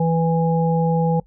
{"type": "harmonic tone", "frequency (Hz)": 164.81, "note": "E3", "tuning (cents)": 0, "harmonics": [1, 3, 5], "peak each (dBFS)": [-17, -22, -24], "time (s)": [0, 1.2], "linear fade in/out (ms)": 5, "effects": ["noise-tail reverb RT60 0.1 s tail -23 dB re dry", "added 47 Hz sine -50 dBFS peak until 1.26 s"]}